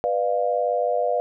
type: chord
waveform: sine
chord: B diminished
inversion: none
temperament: equal with one note detuned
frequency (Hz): 493.9 / 600 / 698.5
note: B4 / D5 / F5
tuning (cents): 0 / +37 / 0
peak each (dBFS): -24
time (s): 0.04-1.2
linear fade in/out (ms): 0
effects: none